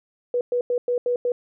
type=tone bursts at uneven times; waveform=sine; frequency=488.4 Hz; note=B4; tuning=19 cents flat; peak=-19 dBFS; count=6; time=0.34-0.41 / 0.52-0.61 / 0.7-0.78 / 0.88-0.98 / 1.06-1.16 / 1.25-1.32 s; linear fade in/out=2 ms; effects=none